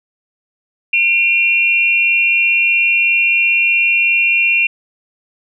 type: tone pair together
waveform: sine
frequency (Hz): 2399 / 2742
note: D7 / F7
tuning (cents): +36 / -32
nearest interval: major second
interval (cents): 232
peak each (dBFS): -13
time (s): 0.93-4.67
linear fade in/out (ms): 5
effects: none